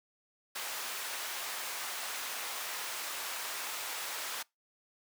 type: high-pass noise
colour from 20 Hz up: pink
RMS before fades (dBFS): -39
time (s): 0.55-4.43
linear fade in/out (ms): 10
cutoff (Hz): 920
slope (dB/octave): 12
effects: noise-tail reverb RT60 0.2 s tail -25 dB re dry